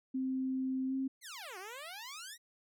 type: tone with pitch glide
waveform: sine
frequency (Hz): 261.6 to 266.2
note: C4 to C4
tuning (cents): 0 to +30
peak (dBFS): -32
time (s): 0.14-1.08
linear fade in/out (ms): 10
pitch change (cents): +30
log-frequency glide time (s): 0.87-0.94
type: exponential two-way sweep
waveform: 10% pulse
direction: down then up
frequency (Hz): 2217 to 354.9 to 1972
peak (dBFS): -36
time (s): 1.21-2.38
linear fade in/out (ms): 50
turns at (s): 1.58
effects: none